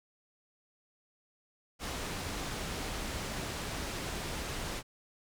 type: low-pass noise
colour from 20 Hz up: pink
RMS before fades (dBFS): -38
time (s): 1.79-4.83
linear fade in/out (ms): 50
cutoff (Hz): 8700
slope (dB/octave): 12
effects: none